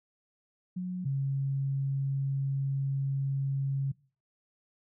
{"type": "tone pair in turn", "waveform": "sine", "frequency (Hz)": [181.8, 136.95], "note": ["F#3", "C#3"], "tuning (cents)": [-30, -21], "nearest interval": "perfect fourth", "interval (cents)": 491, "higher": "first", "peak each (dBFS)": [-31, -27], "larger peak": "second", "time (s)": [[0.76, 1.05], [1.05, 3.92]], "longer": "second", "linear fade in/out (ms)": 10, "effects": ["noise-tail reverb RT60 0.4 s tail -22 dB re dry"]}